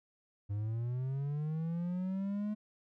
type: linear sweep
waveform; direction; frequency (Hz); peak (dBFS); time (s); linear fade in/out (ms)
triangle; up; 99.7 to 213.2; -31; 0.49-2.55; 20
effects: none